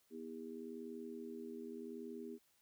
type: harmonic tone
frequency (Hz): 80.8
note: E2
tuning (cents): -34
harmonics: 3 / 4 / 5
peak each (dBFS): -49 / -52 / -49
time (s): 0.1-2.39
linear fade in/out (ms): 50
effects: white hiss -75 dBFS RMS until 2.61 s